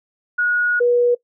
sine tone pair in turn, 1451 / 484.2 Hz, F#6 / B4, -34 / -34 cents, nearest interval octave + perfect fifth, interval 1900 cents, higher first, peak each -15 / -12 dBFS, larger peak second, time 0.38-0.8 / 0.8-1.15 s, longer first, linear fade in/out 10 ms, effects noise-tail reverb RT60 0.1 s tail -20 dB re dry

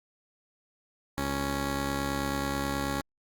10% pulse tone pair together, 69.3 / 277.2 Hz, C#2 / C#4, 0 / 0 cents, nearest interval 2 octaves, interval 2400 cents, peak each -24 dBFS, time 1.18-3.01 s, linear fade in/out 0 ms, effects Opus 48 kbps

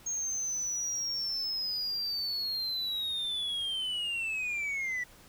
sine linear sweep, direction down, 6510 to 1944 Hz, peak -28 dBFS, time 0.06-5.04 s, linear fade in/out 10 ms, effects tanh soft clip ceiling -30 dBFS + pink hiss -56 dBFS RMS until 5.28 s

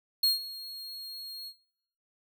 45% pulse tone with ADSR envelope, 4274 Hz, C8, 36 cents sharp, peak -20 dBFS, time 0.23-1.53 s, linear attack 6 ms, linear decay 150 ms, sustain -20 dB, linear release 55 ms, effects noise-tail reverb RT60 0.7 s tail -18 dB re dry

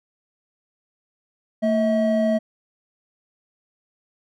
triangle tone pair together, 224.9 / 641.3 Hz, A3 / E5, +38 / -48 cents, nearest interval octave + tritone, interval 1814 cents, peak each -18 dBFS, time 1.62-2.39 s, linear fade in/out 20 ms, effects none

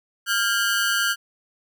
sawtooth ring-modulated tone, 1504 Hz, F#6, 28 cents sharp, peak -13 dBFS, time 0.26-1.16 s, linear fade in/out 50 ms, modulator 105 Hz, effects none

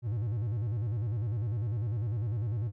triangle tone with vibrato, 110 Hz, A2, in tune, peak -27 dBFS, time 0.02-2.72 s, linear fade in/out 50 ms, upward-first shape square, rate 10 Hz, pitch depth 160 cents each way, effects none

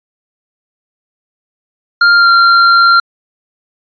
square tone with pitch glide, 1400 to 1380.7 Hz, F6 to F6, +4 to -20 cents, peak -5 dBFS, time 2.01-3 s, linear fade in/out 5 ms, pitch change -24 cents, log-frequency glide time 2.16-2.29 s, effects resampled to 11025 Hz

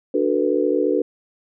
sine chord, B minor seventh, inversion first, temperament just, 296.3 / 370.4 / 444.5 / 493.9 Hz, D4 / F#4 / A4 / B4, +15 / +2 / +18 / 0 cents, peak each -22 dBFS, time 0.14-1.02 s, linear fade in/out 5 ms, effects none

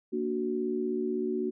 sine chord, Bb augmented, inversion none, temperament equal, 233.1 / 293.7 / 370 Hz, Bb3 / D4 / F#4, 0 / 0 / 0 cents, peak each -33 / -35 / -30 dBFS, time 0.12-1.51 s, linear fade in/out 20 ms, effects none

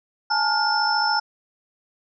sine tone cluster, 838 / 892 / 1418 / 5300 Hz, G#5 / A5 / F6 / E8, +15 / +23 / +26 / +9 cents, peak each -24 dBFS, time 0.3-1.2 s, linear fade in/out 10 ms, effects none

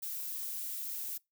violet noise, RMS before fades -39 dBFS, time 0.02-1.18 s, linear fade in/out 10 ms, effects noise-tail reverb RT60 0.2 s tail -24 dB re dry

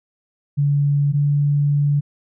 sine tone pair in turn, 143.3 / 144.46 Hz, D3 / D3, -42 / -28 cents, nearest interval unison, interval 14 cents, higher second, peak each -14 dBFS, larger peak neither, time 0.57-1.13 / 1.13-2.01 s, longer second, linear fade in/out 20 ms, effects none

